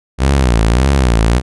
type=tone with vibrato; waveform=sawtooth; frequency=61.74 Hz; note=B1; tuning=in tune; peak=-5 dBFS; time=0.18-1.42 s; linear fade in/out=50 ms; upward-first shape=sine; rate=1.7 Hz; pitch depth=210 cents each way; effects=resampled to 24000 Hz